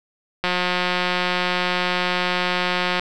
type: click train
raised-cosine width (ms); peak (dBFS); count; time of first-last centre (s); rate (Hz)
0.3; -5; 461; 0.44-2.996; 180
effects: none